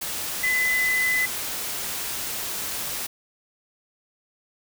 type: tone in noise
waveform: sine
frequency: 2013 Hz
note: B6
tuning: 33 cents sharp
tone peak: -20 dBFS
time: 0.43-1.26 s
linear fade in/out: 10 ms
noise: white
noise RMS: -30 dBFS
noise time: 0.01-3.07 s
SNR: +7 dB
effects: none